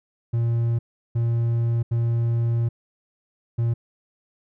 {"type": "tone bursts at uneven times", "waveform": "triangle", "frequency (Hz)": 116.8, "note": "A#2", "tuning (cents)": 4, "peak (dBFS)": -17, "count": 4, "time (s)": [[0.33, 0.79], [1.15, 1.83], [1.91, 2.69], [3.58, 3.74]], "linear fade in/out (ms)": 10, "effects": []}